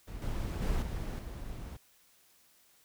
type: noise with level steps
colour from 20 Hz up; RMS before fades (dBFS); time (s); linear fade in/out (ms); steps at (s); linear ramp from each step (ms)
brown; -42 / -35 / -31 / -37 / -42; 0.07-1.77; 10; 0.22 / 0.62 / 0.82 / 1.19; 2
effects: white hiss -65 dBFS RMS until 2.84 s